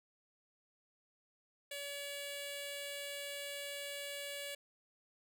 10% pulse tone with notch filter, 569 Hz, C#5, 45 cents sharp, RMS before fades -44 dBFS, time 1.71-4.55 s, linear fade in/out 5 ms, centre 1200 Hz, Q 0.93, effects none

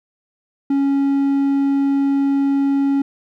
triangle tone, 277.2 Hz, C#4, in tune, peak -12 dBFS, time 0.7-3.02 s, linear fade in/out 5 ms, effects none

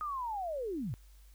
sine linear sweep, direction down, 1256 to 97.5 Hz, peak -34 dBFS, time 0.01-0.94 s, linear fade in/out 0 ms, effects added 50 Hz sine -54 dBFS peak until 1.34 s + white hiss -67 dBFS RMS until 1.34 s

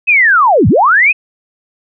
sine linear two-way sweep, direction down then up, 2603 to 79.1 to 2603 Hz, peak -5 dBFS, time 0.07-1.13 s, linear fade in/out 20 ms, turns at 0.68 s, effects none

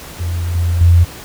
sine tone with level steps, 86.1 Hz, F2, 24 cents flat, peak -16 / -12 / -5 dBFS, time 0.19-1.05 s, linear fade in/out 20 ms, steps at 0.55 / 0.81 s, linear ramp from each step 2 ms, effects pink hiss -33 dBFS RMS until 1.24 s

